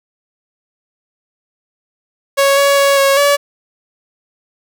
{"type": "tone with pitch steps", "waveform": "sawtooth", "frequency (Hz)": [554, 561, 558, 550, 571], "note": ["C#5", "C#5", "C#5", "C#5", "D5"], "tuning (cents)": [-1, 21, 11, -14, -49], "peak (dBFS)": -5, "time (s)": [2.37, 3.37], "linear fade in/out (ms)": 20, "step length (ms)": 200, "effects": []}